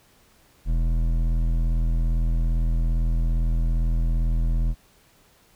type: tone with hard clipping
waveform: triangle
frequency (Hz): 41.2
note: E1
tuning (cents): 0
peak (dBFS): -21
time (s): 0.65-4.75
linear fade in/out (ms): 50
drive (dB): 14
effects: pink hiss -58 dBFS RMS until 5.55 s